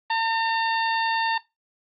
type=harmonic tone with a mistuned harmonic; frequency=905 Hz; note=A5; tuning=48 cents sharp; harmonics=1 / 2 / 3 / 4 / 5; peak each=-22 / -28 / -32 / -34 / -36 dBFS; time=0.1-1.38 s; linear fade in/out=5 ms; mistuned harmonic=3; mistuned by=+19 cents; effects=noise-tail reverb RT60 0.2 s tail -19 dB re dry + Opus 24 kbps